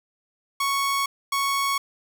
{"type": "tone pair in turn", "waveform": "sawtooth", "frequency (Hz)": [1108.7, 1108.7], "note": ["C#6", "C#6"], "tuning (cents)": [0, 0], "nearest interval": "unison", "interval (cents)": 0, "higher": "neither", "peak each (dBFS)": -18, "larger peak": "neither", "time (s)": [[0.6, 1.06], [1.32, 1.78]], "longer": "neither", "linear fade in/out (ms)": 5, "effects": []}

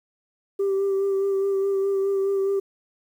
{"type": "tone with vibrato", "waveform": "sine", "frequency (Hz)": 392, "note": "G4", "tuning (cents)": 0, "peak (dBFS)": -18, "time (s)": [0.59, 2.6], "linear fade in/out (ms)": 10, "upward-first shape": "sine", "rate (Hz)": 4.8, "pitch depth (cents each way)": 21, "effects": ["tanh soft clip ceiling -18 dBFS", "9-bit"]}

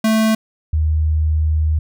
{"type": "tone pair in turn", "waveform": ["square", "sine"], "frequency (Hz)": [220, 77.78], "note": ["A3", "D#2"], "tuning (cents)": [0, 0], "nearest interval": "octave + tritone", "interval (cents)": 1800, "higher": "first", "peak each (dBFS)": -13, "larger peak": "neither", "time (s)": [[0.04, 0.35], [0.73, 1.79]], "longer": "second", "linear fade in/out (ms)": 5, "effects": []}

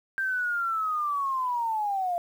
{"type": "linear sweep", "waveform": "sine", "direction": "down", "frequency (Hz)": [1579, 683], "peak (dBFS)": -25, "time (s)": [0.18, 2.18], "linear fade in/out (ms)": 0, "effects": ["9-bit"]}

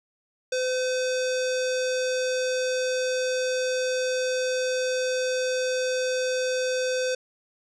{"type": "tone with low-pass filter", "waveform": "square", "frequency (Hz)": 510, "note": "C5", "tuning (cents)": -44, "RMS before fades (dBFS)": -26, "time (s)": [0.52, 7.15], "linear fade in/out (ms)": 5, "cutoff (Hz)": 6300, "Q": 2.2, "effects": []}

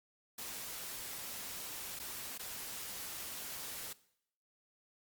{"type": "noise with dropouts", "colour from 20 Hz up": "white", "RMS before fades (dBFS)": -44, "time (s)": [0.38, 3.93], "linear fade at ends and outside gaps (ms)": 5, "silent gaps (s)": [[1.991, 1.997], [2.379, 2.393]], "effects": ["noise-tail reverb RT60 0.7 s tail -19 dB re dry", "Opus 48 kbps"]}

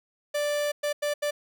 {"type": "tone bursts at uneven times", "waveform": "45% pulse", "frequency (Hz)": 587, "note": "D5", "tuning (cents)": -1, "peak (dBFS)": -25, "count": 4, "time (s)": [[0.34, 0.72], [0.83, 0.93], [1.02, 1.14], [1.22, 1.31]], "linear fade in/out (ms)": 10, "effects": []}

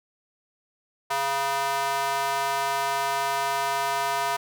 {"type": "tone with high-pass filter", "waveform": "square", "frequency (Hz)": 138.1, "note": "C#3", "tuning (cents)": -6, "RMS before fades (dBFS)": -26, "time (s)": [1.1, 4.37], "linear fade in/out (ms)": 10, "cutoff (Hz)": 860, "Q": 2.6, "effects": []}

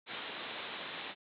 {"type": "low-pass noise", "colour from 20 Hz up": "white", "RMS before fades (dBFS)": -43, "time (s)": [0.06, 1.15], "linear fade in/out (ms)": 50, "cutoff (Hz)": 3900, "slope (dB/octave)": 96, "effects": ["high-pass 200 Hz 12 dB/octave"]}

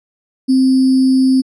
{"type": "tone with sample-and-hold", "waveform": "sine", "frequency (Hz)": 261.6, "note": "C4", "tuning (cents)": 0, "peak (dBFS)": -8, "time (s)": [0.48, 1.42], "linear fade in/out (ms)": 20, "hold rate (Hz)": 4900, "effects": ["low-pass 9000 Hz 12 dB/octave"]}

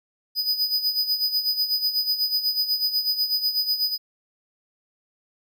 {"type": "tone with tremolo", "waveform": "square", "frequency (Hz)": 4978, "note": "D#8", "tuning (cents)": 0, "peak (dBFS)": -19, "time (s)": [0.35, 3.98], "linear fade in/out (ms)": 50, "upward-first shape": "sine", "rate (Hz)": 8.1, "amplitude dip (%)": 70, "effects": []}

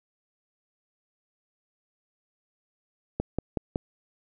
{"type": "click train", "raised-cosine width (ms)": 2, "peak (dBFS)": -13, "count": 4, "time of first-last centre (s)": [3.2, 3.759], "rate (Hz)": 5.37, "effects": []}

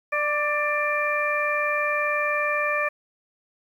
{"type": "harmonic tone with a mistuned harmonic", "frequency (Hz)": 593, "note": "D5", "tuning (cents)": 17, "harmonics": [1, 2, 3, 4], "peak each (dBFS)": [-27, -27, -27, -27], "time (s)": [0.12, 2.89], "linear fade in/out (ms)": 10, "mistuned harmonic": 2, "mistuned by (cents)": -19, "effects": ["9-bit"]}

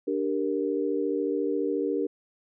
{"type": "chord", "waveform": "sine", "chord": "G minor", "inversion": "second", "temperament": "equal", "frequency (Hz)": [293.7, 392, 466.2], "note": ["D4", "G4", "Bb4"], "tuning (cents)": [0, 0, 0], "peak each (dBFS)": -29, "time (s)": [0.07, 2.07], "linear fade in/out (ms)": 10, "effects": []}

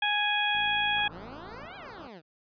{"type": "harmonic tone", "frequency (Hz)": 830.6, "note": "G#5", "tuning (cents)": 0, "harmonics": [1, 2, 3, 4], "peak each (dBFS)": [-30, -30, -30, -30], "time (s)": [0.02, 1.08], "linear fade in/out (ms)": 5}
{"type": "click train", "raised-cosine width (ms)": 3, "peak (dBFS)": -38, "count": 62, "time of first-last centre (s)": [0.55, 1.653], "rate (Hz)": 55.3}
{"type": "low-pass noise", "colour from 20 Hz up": "white", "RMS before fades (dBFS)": -48, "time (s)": [0.96, 2.08], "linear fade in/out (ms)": 2, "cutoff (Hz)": 1500, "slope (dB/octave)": 96}
{"type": "exponential two-way sweep", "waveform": "15% pulse", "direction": "up then down", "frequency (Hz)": [146.83, 828, 146.83], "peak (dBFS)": -37, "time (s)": [1.09, 2.22], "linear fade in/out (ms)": 50, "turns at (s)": 1.76}
{"effects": ["resampled to 11025 Hz"]}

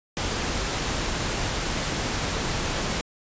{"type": "noise", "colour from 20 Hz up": "pink", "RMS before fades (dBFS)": -27, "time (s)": [0.17, 3.01], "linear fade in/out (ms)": 0, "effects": ["resampled to 16000 Hz"]}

